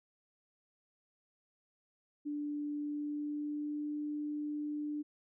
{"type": "tone with pitch glide", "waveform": "sine", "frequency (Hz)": [293.7, 297.1], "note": ["D4", "D4"], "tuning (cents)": [0, 20], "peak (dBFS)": -35, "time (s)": [2.25, 5.03], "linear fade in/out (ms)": 20, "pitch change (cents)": 20, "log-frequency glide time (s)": [2.74, 3.93], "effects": []}